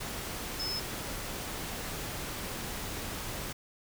sine tone in noise, 5200 Hz, E8, 24 cents flat, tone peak -33 dBFS, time 0.59-0.8 s, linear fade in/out 10 ms, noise pink, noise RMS -38 dBFS, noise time 0-3.53 s, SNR +2 dB, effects none

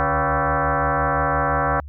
sine tone with frequency modulation, 277.2 Hz, C#4, in tune, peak -17 dBFS, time 0-1.8 s, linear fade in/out 0 ms, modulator 211 Hz, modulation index 6.2, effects added 72 Hz sine -33 dBFS peak until 1.88 s

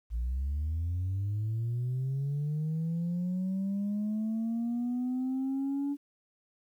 sine linear sweep, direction up, 55 to 286.4 Hz, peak -27 dBFS, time 0.1-5.97 s, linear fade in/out 50 ms, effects tanh soft clip ceiling -27 dBFS + 11-bit

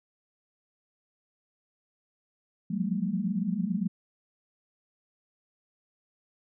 sine tone cluster, 173.9 / 182.6 / 200.5 / 228.1 Hz, F3 / F#3 / G3 / A#3, -7 / -23 / +39 / -37 cents, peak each -35 / -32 / -30 / -33 dBFS, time 2.7-3.88 s, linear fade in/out 10 ms, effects none

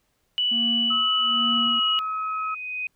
sine tone with pitch glide, 2960 to 2911 Hz, F#7 to F#7, 0 to -29 cents, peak -20 dBFS, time 0.38-1.99 s, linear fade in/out 0 ms, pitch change -29 cents, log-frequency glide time 1.48-1.74 s
triangle tone with tremolo, 233.1 Hz, A#3, in tune, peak -24 dBFS, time 0.51-1.8 s, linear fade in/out 10 ms, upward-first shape sine, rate 1.2 Hz, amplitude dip 100%
sine tone, 1281 Hz, E6, 50 cents flat, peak -25 dBFS, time 0.9-2.55 s, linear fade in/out 10 ms
sine tone with exponential growth, 2500 Hz, D#7, 8 cents sharp, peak -25 dBFS, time 1.16-2.87 s, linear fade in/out 2 ms, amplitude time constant 370 ms
effects pink hiss -70 dBFS RMS until 2.95 s

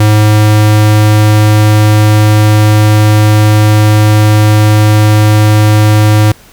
square tone, 106.4 Hz, G#2, 42 cents sharp, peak -4 dBFS, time 0-6.32 s, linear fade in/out 5 ms, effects pink hiss -39 dBFS RMS until 6.52 s

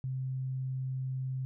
sine tone, 130.81 Hz, C3, in tune, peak -32 dBFS, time 0.04-1.45 s, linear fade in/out 0 ms, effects none

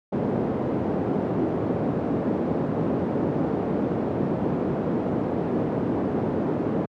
pink band-pass noise, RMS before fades -25 dBFS, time 0.12-6.86 s, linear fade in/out 10 ms, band 170 to 480 Hz, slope 12 dB/octave, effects high-pass 80 Hz 12 dB/octave

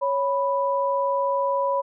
sine tone pair together, 554.4 / 987.8 Hz, C#5 / B5, 0 / 0 cents, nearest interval minor seventh, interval 1000 cents, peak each -23 dBFS, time 0.01-1.82 s, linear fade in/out 20 ms, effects none

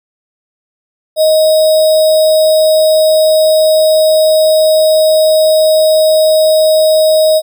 sine tone with sample-and-hold, 627 Hz, D#5, 13 cents sharp, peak -5 dBFS, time 1.16-7.42 s, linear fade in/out 50 ms, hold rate 4410 Hz, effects none

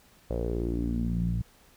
sawtooth tone with low-pass filter sweep, 58.27 Hz, A#1, in tune, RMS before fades -29 dBFS, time 0.3-1.42 s, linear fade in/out 5 ms, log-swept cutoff 550 to 140 Hz, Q 5, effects pink hiss -59 dBFS RMS until 1.76 s

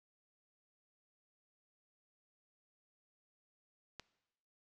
click, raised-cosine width 0.2 ms, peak -28 dBFS, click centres 3.997 s, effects noise-tail reverb RT60 1.0 s tail -20 dB re dry

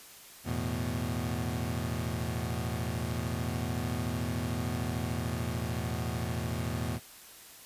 25% pulse chord, E suspended fourth, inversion none, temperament equal, 82.41 / 110 / 123.47 Hz, E2 / A2 / B2, 0 / 0 / 0 cents, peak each -32 dBFS, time 0.44-7 s, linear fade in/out 50 ms, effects white hiss -51 dBFS RMS until 7.65 s + resampled to 32000 Hz

